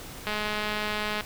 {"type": "click train", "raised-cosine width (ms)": 0.3, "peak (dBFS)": -14, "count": 199, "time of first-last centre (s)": [0.27, 1.208], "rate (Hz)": 211, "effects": ["pink hiss -42 dBFS RMS until 1.25 s"]}